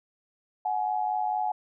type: tone pair together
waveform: sine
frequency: 738.6 / 843 Hz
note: F#5 / G#5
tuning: -3 / +26 cents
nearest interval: major second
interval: 229 cents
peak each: -28 dBFS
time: 0.65-1.52 s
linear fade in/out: 5 ms
effects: none